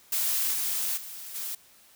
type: noise with level steps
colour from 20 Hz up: blue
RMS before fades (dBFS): -27 / -29 / -41 / -34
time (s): 0.12-1.55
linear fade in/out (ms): 5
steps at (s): 0.52 / 0.96 / 1.34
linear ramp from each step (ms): 20
effects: white hiss -57 dBFS RMS until 1.95 s